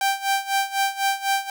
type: tone with tremolo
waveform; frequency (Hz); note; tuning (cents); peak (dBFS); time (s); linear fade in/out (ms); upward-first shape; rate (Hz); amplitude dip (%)
sawtooth; 785; G5; +2; -14; 0.01-1.5; 2; sine; 4; 85
effects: none